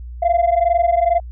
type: tone pair together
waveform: sine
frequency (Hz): 676.8 / 699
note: E5 / F5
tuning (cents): +45 / +1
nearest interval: minor second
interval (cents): 56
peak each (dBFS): -14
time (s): 0.22-1.2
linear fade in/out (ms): 10
effects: tanh soft clip ceiling -9 dBFS + added 60 Hz sine -29 dBFS peak until 1.31 s